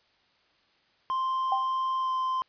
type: tone with pitch glide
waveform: triangle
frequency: 1046.5 to 1038.7 Hz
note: C6 to C6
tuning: 0 to -13 cents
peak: -24 dBFS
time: 1.1-2.42 s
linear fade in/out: 0 ms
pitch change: -13 cents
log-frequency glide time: 1.99-2.11 s
type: tone with exponential decay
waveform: sine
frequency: 784 Hz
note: G5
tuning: in tune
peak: -21 dBFS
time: 1.52-1.72 s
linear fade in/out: 2 ms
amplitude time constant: 43 ms
effects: white hiss -66 dBFS RMS until 2.48 s + resampled to 11025 Hz